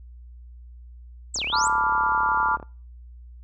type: exponential two-way sweep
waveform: sine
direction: down then up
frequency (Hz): 8340 to 2217 to 8340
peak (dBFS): -25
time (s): 1.34-1.68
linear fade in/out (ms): 5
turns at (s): 1.44
type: click train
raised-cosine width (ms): 1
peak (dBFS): -24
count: 46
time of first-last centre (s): 1.36-2.628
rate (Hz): 35.5
type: chord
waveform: sine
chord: B half-diminished seventh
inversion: third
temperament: equal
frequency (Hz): 880 / 987.8 / 1174.7 / 1396.9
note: A5 / B5 / D6 / F6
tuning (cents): 0 / 0 / 0 / 0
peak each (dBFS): -25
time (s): 1.52-2.57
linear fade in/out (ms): 20
effects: noise-tail reverb RT60 0.4 s tail -25 dB re dry + added 60 Hz sine -41 dBFS peak until 3.43 s